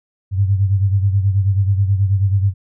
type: beating tone pair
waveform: sine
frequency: 96.9 / 106.2 Hz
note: G2 / G#2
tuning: -20 / +39 cents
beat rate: 9.3 Hz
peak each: -13 / -20 dBFS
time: 0.31-2.54 s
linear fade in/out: 50 ms
effects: none